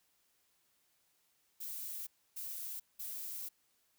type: noise bursts at uneven times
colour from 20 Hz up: violet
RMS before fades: -43 dBFS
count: 3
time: 1.6-2.07 / 2.36-2.8 / 2.99-3.49 s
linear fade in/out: 10 ms
effects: white hiss -75 dBFS RMS until 3.98 s